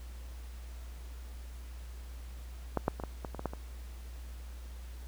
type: clicks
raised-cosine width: 1 ms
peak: -15 / -13 / -25 / -22 / -23 / -27 / -24 / -18 / -27 dBFS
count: 9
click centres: 2.773 / 2.881 / 2.999 / 3.037 / 3.248 / 3.347 / 3.394 / 3.457 / 3.535 s
effects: added 60 Hz sine -42 dBFS peak until 5.07 s + pink hiss -57 dBFS RMS until 5.07 s